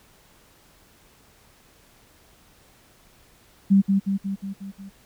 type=tone with echo; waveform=sine; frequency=196 Hz; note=G3; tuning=in tune; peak=-12 dBFS; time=3.7-3.82 s; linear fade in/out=20 ms; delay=180 ms; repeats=6; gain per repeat=-4 dB; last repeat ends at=4.9 s; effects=pink hiss -56 dBFS RMS until 5.05 s